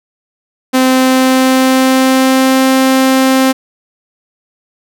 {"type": "tone with pitch glide", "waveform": "sawtooth", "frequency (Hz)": [258.9, 263.4], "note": ["C4", "C4"], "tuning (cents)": [-18, 12], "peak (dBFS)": -3, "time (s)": [0.73, 3.53], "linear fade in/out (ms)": 20, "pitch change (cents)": 30, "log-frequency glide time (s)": [0.86, 2.64], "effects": []}